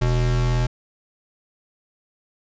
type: tone pair together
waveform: square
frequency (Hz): 41.24 / 123.47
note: E1 / B2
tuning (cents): +2 / 0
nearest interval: octave + perfect fifth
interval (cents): 1898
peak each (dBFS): -22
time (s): 0.01-0.67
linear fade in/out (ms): 10
effects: resampled to 16000 Hz